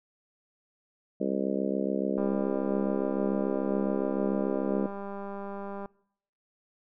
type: harmonic tone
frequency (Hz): 67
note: C2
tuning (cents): +42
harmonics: 3 / 4 / 5 / 6 / 7 / 8 / 9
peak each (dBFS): -32 / -33 / -34 / -35 / -35 / -36 / -37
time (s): 1.2-4.87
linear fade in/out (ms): 10
type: click train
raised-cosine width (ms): 1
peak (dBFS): -26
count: 733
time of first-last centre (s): 2.18-5.858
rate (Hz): 199
effects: noise-tail reverb RT60 0.7 s tail -24 dB re dry